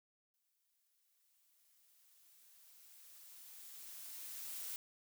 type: noise with exponential growth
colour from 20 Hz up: blue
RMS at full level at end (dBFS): -44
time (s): 0.34-4.76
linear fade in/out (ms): 0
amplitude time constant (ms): 960
effects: none